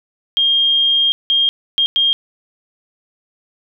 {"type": "tone bursts at uneven times", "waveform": "sine", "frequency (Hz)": 3221, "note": "G7", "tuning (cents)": 46, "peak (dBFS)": -11, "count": 4, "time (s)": [[0.37, 1.12], [1.3, 1.49], [1.78, 1.86], [1.96, 2.13]], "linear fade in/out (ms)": 0, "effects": []}